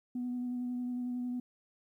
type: tone with vibrato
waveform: sine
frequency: 246.9 Hz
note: B3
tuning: in tune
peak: -32 dBFS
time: 0.15-1.4 s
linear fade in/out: 5 ms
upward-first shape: sine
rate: 11 Hz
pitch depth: 15 cents each way
effects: tanh soft clip ceiling -30 dBFS + 12-bit